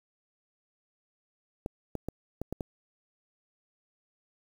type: clicks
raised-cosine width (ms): 2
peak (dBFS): -20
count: 6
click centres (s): 1.661 / 1.953 / 2.086 / 2.416 / 2.526 / 2.608
effects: 8-bit